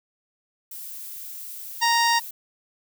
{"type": "noise", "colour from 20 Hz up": "violet", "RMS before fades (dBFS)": -37, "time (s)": [0.71, 2.31], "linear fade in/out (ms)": 5}
{"type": "harmonic tone", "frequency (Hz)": 932.3, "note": "A#5", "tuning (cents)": 0, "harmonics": [1, 2, 3, 4, 5, 6, 7, 8, 9, 10], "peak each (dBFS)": [-20, -24, -31, -30, -28, -28, -40, -38, -38, -42], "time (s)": [1.81, 2.2], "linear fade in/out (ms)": 20}
{"effects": []}